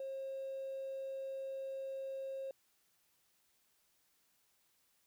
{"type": "tone with hard clipping", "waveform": "triangle", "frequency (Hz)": 537, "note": "C5", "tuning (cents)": 45, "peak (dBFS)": -40, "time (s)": [0, 2.51], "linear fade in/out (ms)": 2, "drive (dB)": 3, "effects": ["white hiss -75 dBFS RMS until 5.06 s"]}